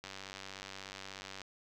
click train, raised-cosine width 0.2 ms, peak -27 dBFS, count 134, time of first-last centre 0.04-1.417 s, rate 96.6 Hz, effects none

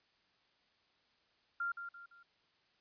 sine tone with echo, 1391 Hz, F6, 7 cents flat, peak -34 dBFS, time 1.6-1.72 s, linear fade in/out 5 ms, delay 170 ms, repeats 3, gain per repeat -8 dB, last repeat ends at 2.23 s, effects white hiss -73 dBFS RMS until 2.8 s + resampled to 11025 Hz

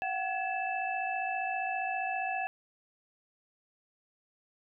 sine tone cluster, 705 / 760 / 1692 / 2639 Hz, F5 / F#5 / G#6 / E7, +16 / +46 / +32 / +1 cents, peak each -39 / -33 / -39 / -37 dBFS, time 0.02-2.47 s, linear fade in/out 0 ms, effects none

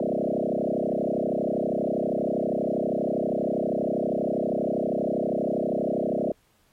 sine tone with frequency modulation, 422.1 Hz, G#4, 28 cents sharp, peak -23 dBFS, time 0-6.32 s, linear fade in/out 2 ms, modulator 32.5 Hz, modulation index 7.2, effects pink hiss -66 dBFS RMS until 6.72 s + AAC 48 kbps

